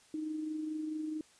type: tone with amplitude modulation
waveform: sine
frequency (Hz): 310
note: D#4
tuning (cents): -6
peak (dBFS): -33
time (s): 0.14-1.21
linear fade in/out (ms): 2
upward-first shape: sine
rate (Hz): 24.6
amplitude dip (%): 40
effects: white hiss -63 dBFS RMS until 1.39 s + resampled to 22050 Hz